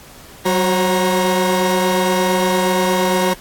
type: tone cluster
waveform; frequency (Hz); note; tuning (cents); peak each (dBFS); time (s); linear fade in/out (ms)
40% pulse; 187.9 / 367.2 / 539 / 938; F#3 / F#4 / C#5 / A#5; +27 / -13 / -49 / +11; -19; 0.45-3.34; 10
effects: pink hiss -41 dBFS RMS until 3.4 s + AAC 64 kbps